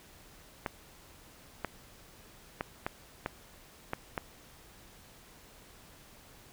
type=clicks; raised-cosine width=0.5 ms; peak=-17 dBFS; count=7; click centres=0.662 / 1.647 / 2.609 / 2.865 / 3.261 / 3.934 / 4.178 s; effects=pink hiss -56 dBFS RMS until 6.52 s